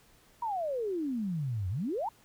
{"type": "exponential two-way sweep", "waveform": "sine", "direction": "down then up", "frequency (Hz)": [974, 87.31, 974], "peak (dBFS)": -30, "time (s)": [0.42, 2.09], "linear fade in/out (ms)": 5, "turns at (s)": 1.69, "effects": ["pink hiss -62 dBFS RMS until 2.24 s"]}